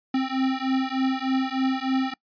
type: beating tone pair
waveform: square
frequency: 261.6 / 264.9 Hz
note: C4 / C4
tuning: 0 / +22 cents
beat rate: 3.3 Hz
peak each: -26 dBFS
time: 0.14-2.14 s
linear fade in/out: 5 ms
effects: noise-tail reverb RT60 0.1 s tail -25 dB re dry + resampled to 11025 Hz